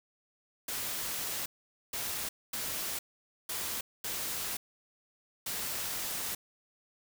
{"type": "noise bursts at uneven times", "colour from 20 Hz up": "white", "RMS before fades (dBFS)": -36, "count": 6, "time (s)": [[0.68, 1.46], [1.93, 2.29], [2.53, 2.99], [3.49, 3.81], [4.04, 4.57], [5.46, 6.35]], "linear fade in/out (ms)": 5, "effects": []}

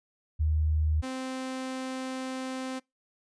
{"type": "tone pair in turn", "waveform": ["sine", "sawtooth"], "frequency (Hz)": [77.4, 260.3], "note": ["D#2", "C4"], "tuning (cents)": [-9, -9], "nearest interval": "octave + major sixth", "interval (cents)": 2100, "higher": "second", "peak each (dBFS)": [-23, -29], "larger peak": "first", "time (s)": [[0.39, 1.02], [1.02, 2.8]], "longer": "second", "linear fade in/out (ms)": 20, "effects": ["noise-tail reverb RT60 0.2 s tail -24 dB re dry", "resampled to 22050 Hz"]}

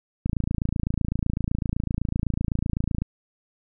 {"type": "click train", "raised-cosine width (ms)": 5, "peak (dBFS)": -12, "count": 78, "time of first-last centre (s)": [0.26, 3.02], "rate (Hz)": 27.9, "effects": []}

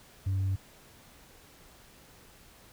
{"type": "tone", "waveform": "sine", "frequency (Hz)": 96.1, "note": "G2", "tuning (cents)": -34, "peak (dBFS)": -24, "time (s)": [0.26, 0.56], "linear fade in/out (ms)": 10, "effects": ["tanh soft clip ceiling -25 dBFS", "pink hiss -56 dBFS RMS until 2.72 s"]}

